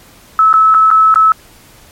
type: tone with dropouts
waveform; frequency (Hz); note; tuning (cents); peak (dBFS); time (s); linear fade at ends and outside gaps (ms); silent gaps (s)
sine; 1300; E6; -24; -4; 0.39-1.32; 1; 0.529-0.539 / 0.742-0.746 / 0.904-0.912 / 1.142-1.158
effects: pink hiss -42 dBFS RMS until 1.91 s + MP3 64 kbps